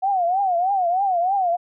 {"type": "tone with vibrato", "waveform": "sine", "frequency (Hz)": 740, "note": "F#5", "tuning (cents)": 0, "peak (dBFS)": -17, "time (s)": [0.02, 1.57], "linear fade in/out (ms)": 20, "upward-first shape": "triangle", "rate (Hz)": 3.2, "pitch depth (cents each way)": 170, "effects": []}